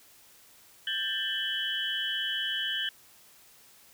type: tone cluster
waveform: sine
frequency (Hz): 1585 / 1766 / 3028 / 3292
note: G6 / A6 / F#7 / G#7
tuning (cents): +19 / +6 / +39 / -16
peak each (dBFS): -36 / -37 / -31 / -36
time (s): 0.87-2.89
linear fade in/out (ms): 2
effects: white hiss -57 dBFS RMS until 3.93 s